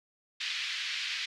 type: band-pass noise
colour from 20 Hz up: pink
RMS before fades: -35 dBFS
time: 0.4-1.26 s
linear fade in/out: 10 ms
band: 2000 to 4600 Hz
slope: 24 dB/octave
effects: none